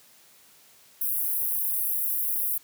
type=high-pass noise; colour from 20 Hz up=pink; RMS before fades=-27 dBFS; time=1.01-2.58 s; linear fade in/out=5 ms; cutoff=11000 Hz; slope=48 dB/octave; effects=white hiss -56 dBFS RMS until 2.63 s + high-pass 80 Hz 12 dB/octave